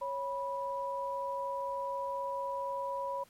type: tone pair together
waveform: sine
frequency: 551.4 / 981 Hz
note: C#5 / B5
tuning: -9 / -12 cents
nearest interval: minor seventh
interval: 997 cents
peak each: -37 / -35 dBFS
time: 0.01-3.24 s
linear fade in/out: 10 ms
effects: pink hiss -63 dBFS RMS until 3.29 s + MP3 64 kbps